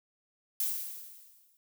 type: noise with exponential decay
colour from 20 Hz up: violet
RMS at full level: -29 dBFS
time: 0.6-1.57 s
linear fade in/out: 1 ms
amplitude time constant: 210 ms
effects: none